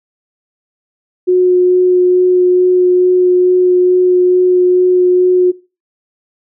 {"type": "tone with vibrato", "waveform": "sine", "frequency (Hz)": 363, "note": "F#4", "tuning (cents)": -33, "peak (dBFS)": -6, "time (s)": [1.27, 5.52], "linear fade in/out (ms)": 20, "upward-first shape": "sine", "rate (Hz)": 2.3, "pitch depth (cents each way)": 9, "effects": ["noise-tail reverb RT60 0.3 s tail -19 dB re dry"]}